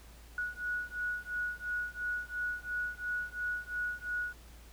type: beating tone pair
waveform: sine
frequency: 1461 / 1463.9 Hz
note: F#6 / F#6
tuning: -22 / -19 cents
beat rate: 2.9 Hz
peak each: -37 / -37 dBFS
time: 0.38-4.33 s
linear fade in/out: 2 ms
effects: added 57 Hz sine -52 dBFS peak until 4.72 s + pink hiss -58 dBFS RMS until 4.72 s